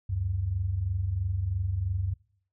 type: tone pair together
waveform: sine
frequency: 72.6 / 95.63 Hz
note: D2 / G2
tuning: -19 / -42 cents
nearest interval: perfect fourth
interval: 477 cents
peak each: -33 / -27 dBFS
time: 0.09-2.14 s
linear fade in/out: 10 ms
effects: noise-tail reverb RT60 0.6 s tail -25 dB re dry